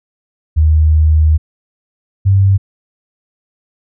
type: tone pair in turn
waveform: sine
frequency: 77.78 / 97.46 Hz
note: D#2 / G2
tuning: 0 / -10 cents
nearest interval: major third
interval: 390 cents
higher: second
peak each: -6 dBFS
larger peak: neither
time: 0.56-1.38 / 2.25-2.58 s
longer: first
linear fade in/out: 20 ms
effects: none